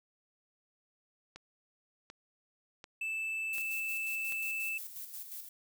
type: click train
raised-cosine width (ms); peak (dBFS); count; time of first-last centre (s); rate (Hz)
0.2; -30; 5; 1.36-4.323; 1.35
type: tone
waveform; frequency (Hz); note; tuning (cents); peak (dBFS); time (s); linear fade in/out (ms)
triangle; 2637; E7; 0; -32; 3.01-4.78; 5
type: noise with tremolo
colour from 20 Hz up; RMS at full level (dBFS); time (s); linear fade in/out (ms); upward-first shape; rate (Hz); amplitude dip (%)
violet; -43; 3.53-5.49; 2; square; 5.6; 50
effects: none